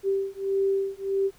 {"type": "beating tone pair", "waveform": "sine", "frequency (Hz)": [390, 391.6], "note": ["G4", "G4"], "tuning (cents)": [-9, -2], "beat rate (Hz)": 1.6, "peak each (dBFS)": [-26, -26], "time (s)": [0.03, 1.31], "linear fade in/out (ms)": 50, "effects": ["pink hiss -57 dBFS RMS until 1.38 s"]}